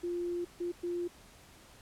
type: tone bursts at uneven times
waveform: sine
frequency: 349.2 Hz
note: F4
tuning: in tune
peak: -32 dBFS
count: 3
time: 0.03-0.45 / 0.6-0.72 / 0.83-1.08 s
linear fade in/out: 10 ms
effects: pink hiss -57 dBFS RMS until 1.81 s + low-pass 12000 Hz 12 dB/octave